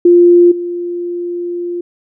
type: tone with level steps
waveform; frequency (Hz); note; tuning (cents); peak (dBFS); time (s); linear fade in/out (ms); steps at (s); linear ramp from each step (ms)
sine; 349.2; F4; 0; -3 / -17; 0.05-1.81; 5; 0.51; 10
effects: none